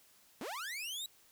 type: linear sweep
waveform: sawtooth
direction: up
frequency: 191.1 to 3911 Hz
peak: -36 dBFS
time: 0.41-1.06 s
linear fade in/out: 2 ms
effects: white hiss -65 dBFS RMS until 1.31 s